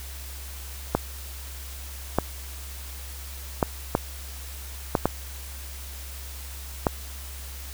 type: clicks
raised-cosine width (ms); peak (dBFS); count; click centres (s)
1; -5; 7; 0.95 / 2.186 / 3.628 / 3.951 / 4.952 / 5.056 / 6.868
effects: added 67 Hz sine -37 dBFS peak until 7.73 s + white hiss -42 dBFS RMS until 7.73 s